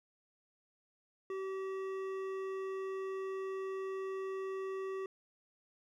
sine tone with hard clipping, 383.5 Hz, G4, 38 cents flat, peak -39 dBFS, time 1.3-5.06 s, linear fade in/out 2 ms, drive 11 dB, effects none

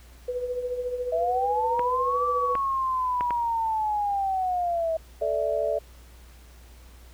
sine tone with tremolo, 495.2 Hz, B4, 5 cents sharp, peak -24 dBFS, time 0.28-2.56 s, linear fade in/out 5 ms, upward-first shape triangle, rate 14 Hz, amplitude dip 65%
sine linear two-way sweep, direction up then down, 640 to 1168 to 640 Hz, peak -23 dBFS, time 1.12-4.97 s, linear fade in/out 5 ms, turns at 2.25 s
clicks, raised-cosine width 0.5 ms, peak -16 dBFS, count 4, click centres 1.794 / 2.553 / 3.209 / 3.307 s
sine chord, A suspended fourth, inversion none, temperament just, 440 / 586.7 / 660 Hz, A4 / D5 / E5, 0 / -2 / +2 cents, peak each -30 / -26 / -27 dBFS, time 5.21-5.79 s, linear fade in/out 10 ms
effects added 60 Hz sine -47 dBFS peak until 7.13 s + pink hiss -55 dBFS RMS until 7.13 s

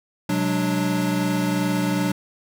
square tone cluster, 127.2 / 184.7 / 207.3 / 294.3 Hz, C3 / F#3 / G#3 / D4, -48 / -3 / -3 / +4 cents, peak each -30 / -24 / -31 / -25 dBFS, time 0.29-2.12 s, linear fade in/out 5 ms, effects none

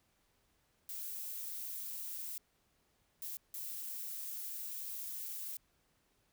violet noise bursts at uneven times, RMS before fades -43 dBFS, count 3, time 0.89-2.38 / 3.22-3.37 / 3.54-5.57 s, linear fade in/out 2 ms, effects pink hiss -75 dBFS RMS until 6.32 s

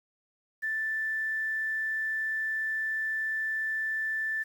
sine tone with quantisation, 1763 Hz, A6, 3 cents sharp, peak -28 dBFS, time 0.62-4.44 s, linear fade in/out 20 ms, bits 9, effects none

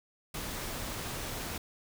pink noise, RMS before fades -38 dBFS, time 0.34-1.58 s, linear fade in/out 5 ms, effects none

